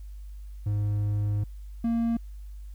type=tone pair in turn; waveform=triangle; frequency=103.4 / 231.3 Hz; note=G#2 / A#3; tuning=-7 / -13 cents; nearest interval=octave + major second; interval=1394 cents; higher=second; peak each=-22 / -21 dBFS; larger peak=second; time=0.66-1.44 / 1.84-2.17 s; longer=first; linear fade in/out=5 ms; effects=added 50 Hz sine -38 dBFS peak until 2.74 s + white hiss -66 dBFS RMS until 2.74 s